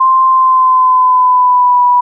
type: tone with pitch glide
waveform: sine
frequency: 1046.5 to 982.1 Hz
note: C6 to B5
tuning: 0 to -10 cents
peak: -5 dBFS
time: 0-2.01 s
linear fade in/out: 10 ms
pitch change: -110 cents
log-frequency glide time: 0.28-1.83 s
effects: none